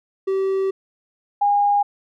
triangle / sine tone pair in turn, 385.4 / 815.1 Hz, G4 / G#5, -29 / -33 cents, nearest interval octave + minor second, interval 1296 cents, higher second, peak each -16 / -14 dBFS, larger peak second, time 0.27-0.71 / 1.41-1.83 s, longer first, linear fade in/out 10 ms, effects none

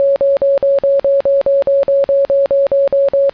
sine tone bursts, 554.4 Hz, C#5, in tune, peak -8 dBFS, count 16, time 0-3.295 s, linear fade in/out 0 ms, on 160 ms, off 49 ms, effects pink hiss -47 dBFS RMS until 3.33 s + resampled to 11025 Hz

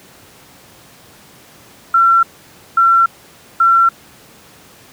sine tone bursts, 1356 Hz, E6, 49 cents sharp, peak -7 dBFS, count 3, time 1.94-3.89 s, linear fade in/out 5 ms, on 290 ms, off 540 ms, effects pink hiss -43 dBFS RMS until 4.92 s + high-pass 100 Hz 12 dB/octave

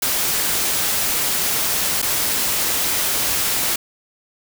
white noise with dropouts, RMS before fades -20 dBFS, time 0.02-3.76 s, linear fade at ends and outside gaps 5 ms, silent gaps 2.018-2.025 s, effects none

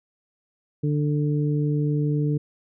harmonic tone, 147.9 Hz, D3, 13 cents sharp, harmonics 1 / 2 / 3, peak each -21 / -27 / -31 dBFS, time 0.83-2.38 s, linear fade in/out 10 ms, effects none

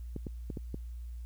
clicks, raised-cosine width 3 ms, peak -24 dBFS, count 5, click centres 0.163 / 0.268 / 0.502 / 0.572 / 0.744 s, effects added 59 Hz sine -39 dBFS peak until 1.25 s + white hiss -69 dBFS RMS until 1.25 s

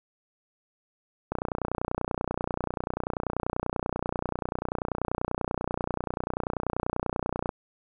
click train, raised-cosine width 1 ms, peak -14 dBFS, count 188, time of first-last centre 1.32-7.492 s, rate 30.3 Hz, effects none

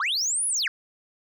sine linear two-way sweep, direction up then down, 1006 to 10590 to 1427 Hz, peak -20 dBFS, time 0-0.68 s, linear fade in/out 2 ms, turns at 0.47 s, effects tanh soft clip ceiling -22 dBFS

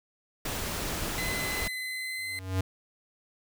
pink noise, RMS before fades -33 dBFS, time 0.45-1.68 s, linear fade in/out 5 ms
35% pulse tone with pitch glide, 2028 to 2053 Hz, B6 to C7, +45 to -33 cents, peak -31 dBFS, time 1.18-2.39 s, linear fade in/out 0 ms, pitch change +22 cents, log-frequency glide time 1.75-2.27 s
square tone with exponential growth, 93.9 Hz, F#2, 26 cents sharp, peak -24 dBFS, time 2.18-2.61 s, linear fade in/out 5 ms, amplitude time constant 93 ms
effects none

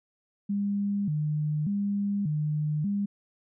sine tone with vibrato, 174.61 Hz, F3, in tune, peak -25 dBFS, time 0.49-3.06 s, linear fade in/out 10 ms, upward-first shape square, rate 0.85 Hz, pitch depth 250 cents each way, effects none

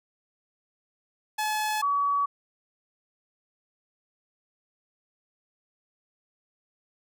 sawtooth / sine tone pair in turn, 856 / 1135.3 Hz, A5 / C#6, -48 / +41 cents, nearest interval perfect fourth, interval 489 cents, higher second, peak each -22 dBFS, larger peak neither, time 1.38-1.82 / 1.82-2.26 s, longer neither, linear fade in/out 10 ms, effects none

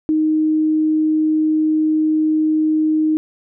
sine tone, 311.1 Hz, D#4, in tune, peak -13 dBFS, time 0.09-3.17 s, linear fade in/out 0 ms, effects none

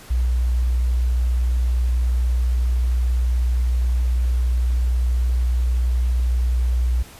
sine tone, 61.2 Hz, B1, 15 cents flat, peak -16 dBFS, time 0.1-7.03 s, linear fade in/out 10 ms, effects pink hiss -43 dBFS RMS until 7.19 s + resampled to 32000 Hz

